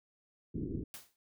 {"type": "low-pass noise", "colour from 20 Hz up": "white", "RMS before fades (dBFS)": -38, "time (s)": [0.54, 0.84], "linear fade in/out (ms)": 10, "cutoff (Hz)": 370, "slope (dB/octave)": 48}
{"type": "noise with exponential decay", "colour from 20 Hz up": "white", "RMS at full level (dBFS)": -43, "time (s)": [0.94, 1.16], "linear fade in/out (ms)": 1, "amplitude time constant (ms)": 46}
{"effects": []}